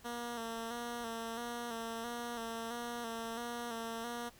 10% pulse tone with vibrato, 233.1 Hz, A#3, in tune, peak -31 dBFS, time 0.04-4.3 s, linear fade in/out 20 ms, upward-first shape square, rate 1.5 Hz, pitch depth 37 cents each way, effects pink hiss -61 dBFS RMS until 4.39 s

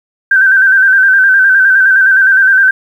sine tone with vibrato, 1556 Hz, G6, 13 cents flat, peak -4 dBFS, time 0.31-2.71 s, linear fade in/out 5 ms, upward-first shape square, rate 9.7 Hz, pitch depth 41 cents each way, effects 7-bit

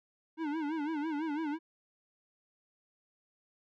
square tone with vibrato, 306.3 Hz, D#4, 27 cents flat, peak -33 dBFS, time 0.37-1.59 s, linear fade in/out 50 ms, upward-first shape sine, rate 6 Hz, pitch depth 120 cents each way, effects low-pass 2000 Hz 12 dB/octave

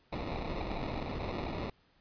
pink noise with sample-and-hold, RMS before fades -37 dBFS, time 0.12-1.7 s, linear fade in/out 5 ms, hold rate 1575 Hz, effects pink hiss -68 dBFS RMS until 2 s + resampled to 11025 Hz

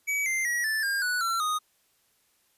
square tone with pitch steps, 2277 / 2088 / 1914.7 / 1755.8 / 1610.1 / 1476.5 / 1353.9 / 1241.5 Hz, C#7 / C7 / A#6 / A6 / G6 / F#6 / E6 / D#6, +46 / -4 / +46 / -4 / +46 / -4 / +46 / -4 cents, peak -26 dBFS, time 0.07-1.59 s, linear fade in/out 20 ms, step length 190 ms, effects white hiss -68 dBFS RMS until 2.57 s + resampled to 32000 Hz

